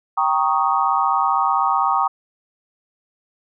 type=chord; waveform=sine; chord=Eb dominant seventh; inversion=first; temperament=equal; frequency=784 / 932.3 / 1108.7 / 1244.5 Hz; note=G5 / Bb5 / Db6 / Eb6; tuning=0 / 0 / 0 / 0 cents; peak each=-21 dBFS; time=0.17-2.08 s; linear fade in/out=10 ms; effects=none